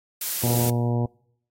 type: noise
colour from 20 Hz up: blue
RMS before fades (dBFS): -27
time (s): 0.21-0.7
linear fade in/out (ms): 5
type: harmonic tone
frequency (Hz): 119.6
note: A#2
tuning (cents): +45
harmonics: 1 / 2 / 3 / 4 / 5 / 6 / 7 / 8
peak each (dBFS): -22 / -28 / -32 / -34 / -36 / -38 / -39 / -40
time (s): 0.43-1.06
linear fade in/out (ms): 5
effects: noise-tail reverb RT60 0.7 s tail -26 dB re dry + AAC 48 kbps

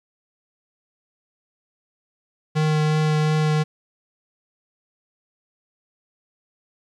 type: tone with vibrato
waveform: square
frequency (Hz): 154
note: D#3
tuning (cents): -17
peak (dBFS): -18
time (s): 2.55-3.64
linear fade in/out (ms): 20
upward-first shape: triangle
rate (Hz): 2.8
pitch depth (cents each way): 12
effects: low-pass 6000 Hz 12 dB/octave + 10-bit

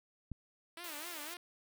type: click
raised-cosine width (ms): 5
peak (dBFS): -29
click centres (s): 0.317
type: tone with vibrato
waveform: 5% pulse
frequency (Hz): 320.7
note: E4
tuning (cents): -48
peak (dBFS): -34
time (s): 0.77-1.37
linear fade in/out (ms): 2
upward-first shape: sine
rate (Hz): 3.9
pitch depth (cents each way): 170
type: high-pass noise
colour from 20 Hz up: white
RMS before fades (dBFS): -47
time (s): 0.84-1.34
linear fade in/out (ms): 2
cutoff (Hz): 400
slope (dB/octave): 12
effects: none

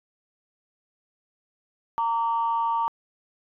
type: tone pair together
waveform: sine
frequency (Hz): 920.5 / 1154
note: A#5 / D6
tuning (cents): -22 / -31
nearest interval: major third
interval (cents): 391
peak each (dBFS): -22 / -28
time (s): 1.98-2.88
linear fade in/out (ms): 0
effects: tanh soft clip ceiling -15 dBFS

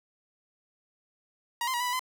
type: tone with pitch steps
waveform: sawtooth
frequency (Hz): 950 / 1038 / 959 / 991 / 983 / 1023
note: A#5 / C6 / A#5 / B5 / B5 / C6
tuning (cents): +33 / -14 / +49 / +6 / -8 / -39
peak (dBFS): -24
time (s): 1.61-1.994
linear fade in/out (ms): 2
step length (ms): 64
effects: none

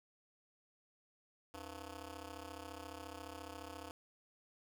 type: ring-modulated tone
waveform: 10% pulse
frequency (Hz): 197.6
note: G3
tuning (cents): +14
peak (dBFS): -36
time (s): 1.54-3.91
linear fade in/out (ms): 0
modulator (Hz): 116
effects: none

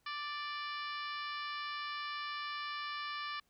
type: harmonic tone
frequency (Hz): 587.3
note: D5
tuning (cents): 0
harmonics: 2 / 3 / 4 / 5 / 6 / 7 / 8 / 9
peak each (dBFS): -41 / -45 / -47 / -49 / -51 / -52 / -53 / -54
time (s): 0.06-3.4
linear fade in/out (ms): 5
effects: pink hiss -75 dBFS RMS until 3.49 s

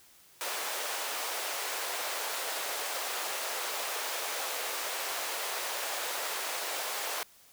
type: high-pass noise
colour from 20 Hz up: pink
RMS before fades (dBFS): -35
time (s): 0.41-7.23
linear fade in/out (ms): 0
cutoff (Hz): 500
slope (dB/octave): 24
effects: white hiss -59 dBFS RMS until 7.52 s

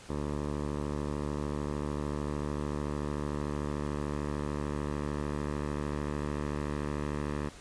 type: tone with low-pass filter sweep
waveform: 10% pulse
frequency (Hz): 73.42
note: D2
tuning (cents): 0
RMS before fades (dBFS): -34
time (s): 0.09-7.49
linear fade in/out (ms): 5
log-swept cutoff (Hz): 1000 to 1800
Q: 1
effects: pink hiss -51 dBFS RMS until 7.6 s + resampled to 22050 Hz

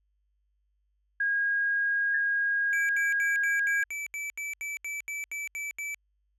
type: tone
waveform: sine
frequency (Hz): 1634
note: G#6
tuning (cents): -29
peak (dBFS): -24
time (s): 1.2-3.84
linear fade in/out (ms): 5
type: tone with exponential decay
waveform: sine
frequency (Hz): 1776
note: A6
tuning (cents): +16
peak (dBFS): -26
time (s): 2.14-2.26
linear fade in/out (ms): 5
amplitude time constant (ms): 25
type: tone bursts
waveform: square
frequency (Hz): 2312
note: D7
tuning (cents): -28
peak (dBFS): -33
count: 14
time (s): 2.73-5.945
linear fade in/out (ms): 0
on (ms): 160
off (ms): 75
effects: added 50 Hz sine -70 dBFS peak until 6.38 s + low-pass 11000 Hz 12 dB/octave

